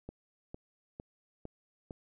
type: click train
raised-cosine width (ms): 2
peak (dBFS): -29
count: 5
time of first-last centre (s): 0.09-1.908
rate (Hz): 2.2
effects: none